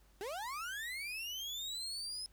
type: linear sweep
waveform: 35% pulse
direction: up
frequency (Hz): 370 to 5150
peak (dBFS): -38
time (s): 0.21-2.26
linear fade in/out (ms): 0
effects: added 50 Hz sine -64 dBFS peak until 2.32 s + pink hiss -70 dBFS RMS until 2.32 s